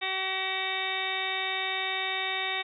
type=harmonic tone with a mistuned harmonic; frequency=380 Hz; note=F#4; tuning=46 cents sharp; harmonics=1 / 2 / 3 / 4 / 5 / 6 / 7 / 8 / 9 / 10; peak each=-41 / -36 / -40 / -45 / -35 / -34 / -40 / -42 / -46 / -34 dBFS; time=0.01-2.63 s; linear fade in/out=20 ms; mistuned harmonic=10; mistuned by=-52 cents; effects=none